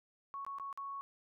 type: tone with dropouts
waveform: sine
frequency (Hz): 1108.7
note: C#6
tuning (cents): 0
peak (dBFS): -40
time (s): 0.34-1.01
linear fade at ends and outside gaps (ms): 0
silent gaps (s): 0.449-0.465 / 0.585-0.598 / 0.728-0.775
effects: none